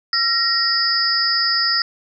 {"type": "tone cluster", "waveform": "sine", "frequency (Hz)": [1359, 1872, 4676, 5070], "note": ["F6", "A#6", "D8", "D#8"], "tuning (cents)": [-48, 7, -8, 32], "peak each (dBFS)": [-24, -23, -22, -18], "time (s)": [0.13, 1.82], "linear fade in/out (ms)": 2, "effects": []}